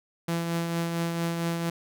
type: tone with tremolo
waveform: sawtooth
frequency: 168.3 Hz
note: E3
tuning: 36 cents sharp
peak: -21 dBFS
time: 0.28-1.7 s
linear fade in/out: 5 ms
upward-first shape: triangle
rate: 4.4 Hz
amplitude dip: 40%
effects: none